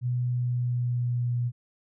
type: tone with pitch glide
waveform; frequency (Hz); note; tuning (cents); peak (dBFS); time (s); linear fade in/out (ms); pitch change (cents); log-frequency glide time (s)
sine; 123.47 to 121.21; B2 to B2; 0 to -32; -24; 0.01-1.52; 50; -32; 0.23-1.37
effects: none